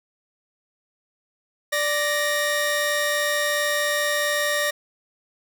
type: tone pair together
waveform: sawtooth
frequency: 587.3 / 1864.6 Hz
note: D5 / A#6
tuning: 0 / 0 cents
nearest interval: octave + minor sixth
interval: 2000 cents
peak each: -20 dBFS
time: 1.72-4.71 s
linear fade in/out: 10 ms
effects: none